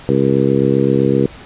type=harmonic tone; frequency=67.8 Hz; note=C#2; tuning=38 cents flat; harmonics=2 / 3 / 4 / 5 / 6 / 7; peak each=-18 / -18 / -18 / -18 / -18 / -18 dBFS; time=0.09-1.26 s; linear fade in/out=0 ms; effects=pink hiss -37 dBFS RMS until 1.45 s + resampled to 8000 Hz